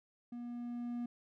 triangle tone with level ramp, 240.1 Hz, B3, 49 cents flat, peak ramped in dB -40 to -34 dBFS, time 0.32-1.06 s, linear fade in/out 5 ms, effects none

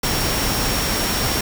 sine tone in noise, 5550 Hz, F8, 12 cents flat, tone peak -27 dBFS, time 0.03-1.41 s, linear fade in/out 5 ms, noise pink, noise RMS -21 dBFS, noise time 0.03-1.41 s, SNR -9 dB, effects none

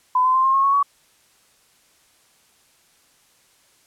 sine tone with pitch steps, 1008 / 1026.8 / 1046 / 1065.5 / 1085.4 / 1105.6 / 1126.2 Hz, B5 / C6 / C6 / C6 / C#6 / C#6 / C#6, +35 / -33 / -1 / +31 / -37 / -5 / +27 cents, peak -14 dBFS, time 0.15-0.829 s, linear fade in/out 5 ms, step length 97 ms, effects white hiss -58 dBFS RMS until 3.86 s + low-pass 11000 Hz 12 dB/octave

